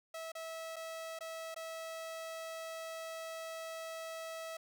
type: tone with dropouts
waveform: sawtooth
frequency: 650 Hz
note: E5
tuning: 24 cents flat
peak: -38 dBFS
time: 0.14-4.57 s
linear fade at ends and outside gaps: 5 ms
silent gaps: 0.319-0.351 / 0.76-0.764 / 1.19-1.207 / 1.545-1.562 s
effects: none